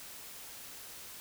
silence, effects white hiss -48 dBFS RMS until 1.2 s

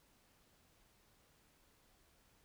silence, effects pink hiss -71 dBFS RMS until 2.44 s

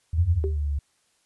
sine exponential sweep, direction down, 82.41 to 70.5 Hz, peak -23 dBFS, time 0.13-0.79 s, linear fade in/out 5 ms
sine tone, 89.6 Hz, F2, 45 cents sharp, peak -20 dBFS, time 0.17-0.4 s, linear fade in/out 20 ms
sine tone with exponential decay, 389.1 Hz, G4, 13 cents flat, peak -22 dBFS, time 0.44-0.59 s, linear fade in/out 0 ms, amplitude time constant 31 ms
effects white hiss -67 dBFS RMS until 1.25 s + resampled to 24000 Hz

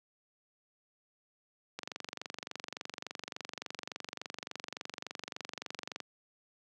click train, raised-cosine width 0.2 ms, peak -21 dBFS, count 100, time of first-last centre 1.79-6.003 s, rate 23.5 Hz, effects high-pass 200 Hz 12 dB/octave

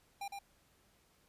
square tone with echo, 799 Hz, G5, 33 cents sharp, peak -40 dBFS, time 0.21-0.28 s, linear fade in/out 5 ms, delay 110 ms, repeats 1, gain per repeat -3 dB, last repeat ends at 0.39 s, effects pink hiss -70 dBFS RMS until 1.28 s + resampled to 32000 Hz

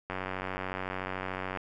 click train, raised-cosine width 0.5 ms, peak -19 dBFS, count 139, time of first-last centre 0.1-1.573 s, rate 93.7 Hz, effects none

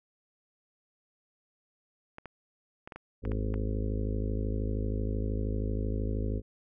clicks, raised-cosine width 0.5 ms, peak -27 dBFS, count 8, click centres 2.184 / 2.257 / 2.875 / 2.922 / 2.96 / 3.252 / 3.318 / 3.541 s
harmonic tone, 52.9 Hz, G#1, 33 cents sharp, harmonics 1 / 2 / 4 / 5 / 6 / 7 / 8 / 9 / 10, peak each -31 / -34 / -39 / -40 / -45 / -45 / -41 / -47 / -46 dBFS, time 3.22-6.42 s, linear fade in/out 50 ms
effects none

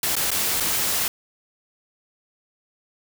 white noise with dropouts, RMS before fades -23 dBFS, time 0.03-1.08 s, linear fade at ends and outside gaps 2 ms, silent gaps 0.155-0.165 / 0.306-0.315 / 0.601-0.605 s, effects none

